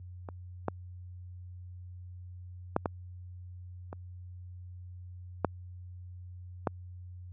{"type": "clicks", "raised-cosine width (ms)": 1, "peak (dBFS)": [-26, -15, -11, -15, -26, -11, -13], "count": 7, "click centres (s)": [0.288, 0.683, 2.764, 2.858, 3.929, 5.447, 6.672], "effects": ["added 90 Hz sine -41 dBFS peak until 7.32 s", "high-pass 80 Hz 12 dB/octave"]}